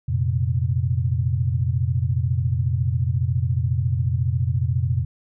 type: chord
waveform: sine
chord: F suspended fourth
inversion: none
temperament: equal with one note detuned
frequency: 88.78 / 116.54 / 130.81 Hz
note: F2 / Bb2 / C3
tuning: +29 / 0 / 0 cents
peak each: -23 dBFS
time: 0.08-5.05 s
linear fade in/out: 10 ms
effects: none